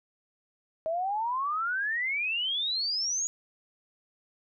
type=exponential sweep; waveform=sine; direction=up; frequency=629 to 6840 Hz; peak=-27 dBFS; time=0.86-3.27 s; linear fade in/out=0 ms; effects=none

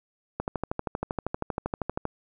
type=click train; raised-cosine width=1 ms; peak=-14 dBFS; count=22; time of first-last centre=0.4-2.054 s; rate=12.7 Hz; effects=none

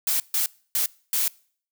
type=noise bursts at uneven times; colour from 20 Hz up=blue; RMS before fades=-23 dBFS; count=4; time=0.07-0.2 / 0.34-0.46 / 0.75-0.86 / 1.13-1.28 s; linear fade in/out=2 ms; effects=noise-tail reverb RT60 0.5 s tail -24 dB re dry

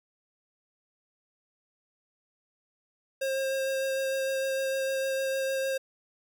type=tone with vibrato; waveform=square; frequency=535 Hz; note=C5; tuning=38 cents sharp; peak=-28 dBFS; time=3.21-5.78 s; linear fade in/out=10 ms; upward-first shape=sine; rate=6.6 Hz; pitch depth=11 cents each way; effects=none

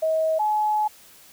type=tone pair in turn; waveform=sine; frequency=637 / 850.3 Hz; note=D#5 / G#5; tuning=+41 / +41 cents; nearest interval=perfect fourth; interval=500 cents; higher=second; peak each=-19 dBFS; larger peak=neither; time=0.02-0.39 / 0.39-0.88 s; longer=second; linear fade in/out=10 ms; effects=white hiss -50 dBFS RMS until 1.32 s

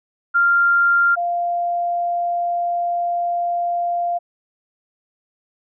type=tone pair in turn; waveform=sine; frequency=1392 / 696 Hz; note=F6 / F5; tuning=-6 / -6 cents; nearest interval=octave; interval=1200 cents; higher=first; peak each=-12 / -18 dBFS; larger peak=first; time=0.34-1.16 / 1.16-4.19 s; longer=second; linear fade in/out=20 ms; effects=none

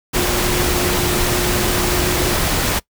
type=tone in noise; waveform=sine; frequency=357.4 Hz; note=F4; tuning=40 cents sharp; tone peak=-22 dBFS; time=0.15-2.35 s; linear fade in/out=20 ms; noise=pink; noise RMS=-18 dBFS; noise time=0.13-2.8 s; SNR=-7 dB; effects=noise-tail reverb RT60 0.1 s tail -22 dB re dry

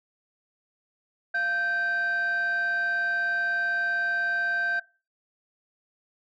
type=tone pair together; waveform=sine; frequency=693.8 / 1561 Hz; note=F5 / G6; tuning=-12 / -8 cents; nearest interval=octave + major second; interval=1404 cents; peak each=-32 / -22 dBFS; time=1.34-4.8 s; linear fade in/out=10 ms; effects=noise-tail reverb RT60 0.3 s tail -20 dB re dry + tanh soft clip ceiling -21 dBFS

